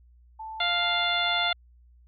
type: tone with tremolo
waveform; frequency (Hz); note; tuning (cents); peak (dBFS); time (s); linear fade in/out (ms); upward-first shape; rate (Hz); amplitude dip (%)
sine; 880; A5; 0; -35; 0.39-1.52; 10; square; 2.3; 40
type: harmonic tone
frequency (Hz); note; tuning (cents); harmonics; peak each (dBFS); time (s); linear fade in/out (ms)
698.5; F5; 0; 1 / 2 / 3 / 4 / 5 / 6; -30 / -30 / -30 / -34 / -27 / -38; 0.6-1.53; 5
effects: added 60 Hz sine -53 dBFS peak until 2.07 s